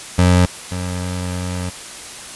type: tone pair in turn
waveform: 25% pulse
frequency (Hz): 89.9 / 90.29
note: F#2 / F#2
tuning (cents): -49 / -42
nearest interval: unison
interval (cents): 7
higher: second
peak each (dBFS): -6 / -18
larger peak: first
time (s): 0.18-0.46 / 0.71-1.7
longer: second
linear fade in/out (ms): 10
effects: white hiss -33 dBFS RMS until 2.35 s + resampled to 24000 Hz